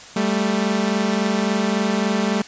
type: tone pair together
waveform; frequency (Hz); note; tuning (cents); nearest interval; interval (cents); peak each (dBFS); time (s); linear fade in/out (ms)
sawtooth; 196.41 / 220; G3 / A3; +4 / 0; major second; 196; -17; 0.16-2.42; 5
effects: white hiss -40 dBFS RMS until 2.47 s + resampled to 16000 Hz